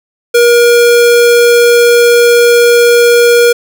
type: tone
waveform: square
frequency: 476 Hz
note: A#4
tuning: 36 cents sharp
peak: -4 dBFS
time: 0.34-3.53 s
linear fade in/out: 10 ms
effects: none